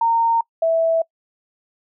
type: tone pair in turn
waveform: sine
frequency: 920 / 656.1 Hz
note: A#5 / E5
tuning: -23 / -8 cents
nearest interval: tritone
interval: 585 cents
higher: first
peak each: -14 dBFS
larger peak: neither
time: 0.01-0.41 / 0.62-1.02 s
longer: neither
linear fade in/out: 5 ms
effects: noise-tail reverb RT60 0.1 s tail -25 dB re dry